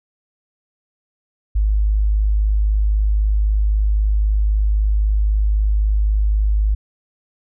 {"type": "tone", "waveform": "sine", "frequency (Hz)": 51.91, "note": "G#1", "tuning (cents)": 0, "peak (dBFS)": -13, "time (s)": [1.55, 6.75], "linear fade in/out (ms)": 10, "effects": []}